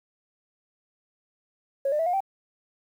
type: tone with pitch steps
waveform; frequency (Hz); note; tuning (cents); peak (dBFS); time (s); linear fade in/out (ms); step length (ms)
sine; 550 / 599.8 / 654.1 / 713.3 / 777.8; C#5 / D5 / E5 / F5 / G5; -14 / +36 / -14 / +36 / -14; -21; 1.85-2.205; 5; 71
effects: tanh soft clip ceiling -17 dBFS + 9-bit